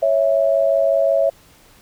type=tone pair together; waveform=sine; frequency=553.5 / 659 Hz; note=C#5 / E5; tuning=-3 / -1 cents; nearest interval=minor third; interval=302 cents; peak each=-16 dBFS; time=0.02-1.3 s; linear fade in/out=10 ms; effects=pink hiss -50 dBFS RMS until 1.81 s